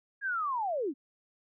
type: linear sweep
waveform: sine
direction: down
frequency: 1661.2 to 240.8 Hz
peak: -29 dBFS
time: 0.21-0.94 s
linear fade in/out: 50 ms
effects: none

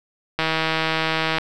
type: click train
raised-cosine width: 0.3 ms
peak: -5 dBFS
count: 160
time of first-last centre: 0.39-1.384 s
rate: 160 Hz
effects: none

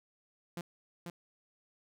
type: tone with echo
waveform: sawtooth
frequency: 172.6 Hz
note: F3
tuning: 20 cents flat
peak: -34 dBFS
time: 0.57-0.61 s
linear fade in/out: 2 ms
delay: 490 ms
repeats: 1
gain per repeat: -3 dB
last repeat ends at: 1.1 s
effects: none

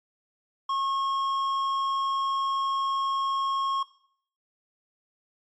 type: tone with tanh clipping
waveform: triangle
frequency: 1087 Hz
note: C#6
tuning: 34 cents flat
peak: -27 dBFS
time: 0.69-3.83 s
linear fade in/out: 5 ms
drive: 13 dB
effects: noise-tail reverb RT60 0.6 s tail -18 dB re dry + AAC 64 kbps

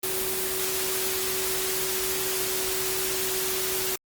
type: tone in noise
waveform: sine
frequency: 376.7 Hz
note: F#4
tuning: 31 cents sharp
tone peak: -32 dBFS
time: 0.03-3.96 s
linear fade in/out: 5 ms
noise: white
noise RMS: -28 dBFS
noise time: 0.03-3.96 s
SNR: -7 dB
effects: Opus 24 kbps

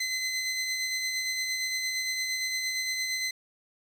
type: tone with tremolo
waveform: 20% pulse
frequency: 2044 Hz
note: C7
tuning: 41 cents flat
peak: -22 dBFS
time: 0-3.31 s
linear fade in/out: 5 ms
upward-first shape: sine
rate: 8.7 Hz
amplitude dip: 30%
effects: low-pass 12000 Hz 12 dB/octave + 9-bit

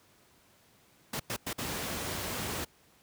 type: noise bursts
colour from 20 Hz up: pink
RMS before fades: -34 dBFS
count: 3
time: 1.13-1.531 s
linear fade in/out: 5 ms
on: 67 ms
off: 100 ms
type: noise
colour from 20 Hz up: pink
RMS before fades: -35 dBFS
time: 1.58-2.65 s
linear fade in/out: 10 ms
effects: pink hiss -63 dBFS RMS until 3.02 s + high-pass 80 Hz 12 dB/octave

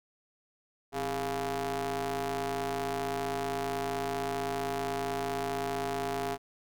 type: ring-modulated tone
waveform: sawtooth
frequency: 145.2 Hz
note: D3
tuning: 19 cents flat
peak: -24 dBFS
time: 0.92-6.38 s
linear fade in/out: 50 ms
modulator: 553 Hz
effects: none

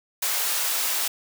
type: high-pass noise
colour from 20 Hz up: white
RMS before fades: -25 dBFS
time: 0.22-1.08 s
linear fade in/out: 5 ms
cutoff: 610 Hz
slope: 12 dB/octave
effects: none

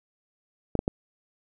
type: clicks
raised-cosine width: 2 ms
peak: -11 dBFS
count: 3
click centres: 0.753 / 0.791 / 0.879 s
effects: none

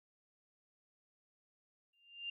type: tone with exponential growth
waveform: sine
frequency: 2794 Hz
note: F7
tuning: in tune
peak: -37 dBFS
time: 1.93-2.3 s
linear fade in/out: 5 ms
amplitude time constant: 79 ms
effects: none

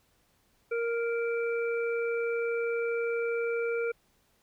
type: harmonic tone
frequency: 466.2 Hz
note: A#4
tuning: in tune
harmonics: 1 / 3 / 5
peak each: -28 / -37 / -39 dBFS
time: 0.71-3.92 s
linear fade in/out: 10 ms
effects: pink hiss -69 dBFS RMS until 4.42 s

